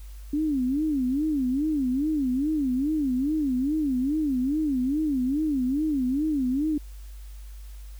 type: tone with vibrato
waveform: sine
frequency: 280.3 Hz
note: C#4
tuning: 19 cents sharp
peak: -22 dBFS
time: 0.33-6.78 s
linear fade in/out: 5 ms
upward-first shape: sine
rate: 2.4 Hz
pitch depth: 200 cents each way
effects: added 50 Hz sine -38 dBFS peak until 7.99 s + white hiss -56 dBFS RMS until 7.99 s